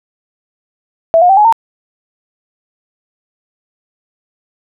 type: tone with pitch steps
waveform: sine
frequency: 659.3 / 714.8 / 775 / 840.3 / 911.1 Hz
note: E5 / F5 / G5 / G#5 / A#5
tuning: 0 / +40 / -20 / +20 / -40 cents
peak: -4 dBFS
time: 1.14-1.525 s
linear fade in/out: 0 ms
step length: 77 ms
effects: none